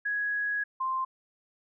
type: tone pair in turn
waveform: sine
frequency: 1667 / 1047.3 Hz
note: G#6 / C6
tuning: +6 / +1 cents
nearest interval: minor sixth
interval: 805 cents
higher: first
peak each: -27 dBFS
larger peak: neither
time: 0.05-0.64 / 0.8-1.05 s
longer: first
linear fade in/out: 10 ms
effects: none